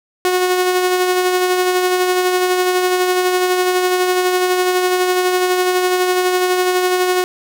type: tone with tremolo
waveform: sawtooth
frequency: 364.8 Hz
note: F#4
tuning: 24 cents flat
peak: -8 dBFS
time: 0.25-7.24 s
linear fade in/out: 0 ms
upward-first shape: sine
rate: 12 Hz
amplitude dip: 35%
effects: none